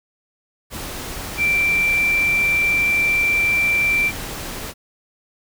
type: tone in noise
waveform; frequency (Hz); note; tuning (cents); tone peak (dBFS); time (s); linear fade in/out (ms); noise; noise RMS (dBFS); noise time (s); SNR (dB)
sine; 2349; D7; 0; -15; 1.37-4.12; 50; pink; -30; 0.7-4.74; +12
effects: none